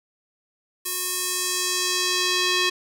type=tone with band-pass filter sweep; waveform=square; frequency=363.9 Hz; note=F#4; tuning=29 cents flat; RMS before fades=-24 dBFS; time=0.85-2.7 s; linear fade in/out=10 ms; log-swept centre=12000 to 3500 Hz; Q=1.1; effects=none